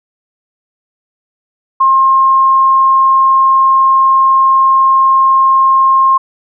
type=tone; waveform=sine; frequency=1066 Hz; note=C6; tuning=32 cents sharp; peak=-5 dBFS; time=1.8-6.18 s; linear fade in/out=10 ms; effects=none